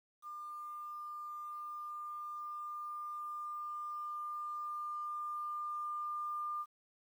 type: tone with level ramp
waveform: sine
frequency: 1200 Hz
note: D6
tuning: 37 cents sharp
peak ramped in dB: -43 to -36 dBFS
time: 0.22-6.66 s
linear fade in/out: 50 ms
effects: 11-bit